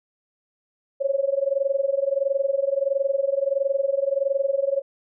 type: tone with amplitude modulation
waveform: sine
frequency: 550 Hz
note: C#5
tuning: 14 cents flat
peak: -16 dBFS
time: 1-4.82 s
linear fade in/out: 20 ms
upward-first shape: sine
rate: 21.5 Hz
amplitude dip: 90%
effects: none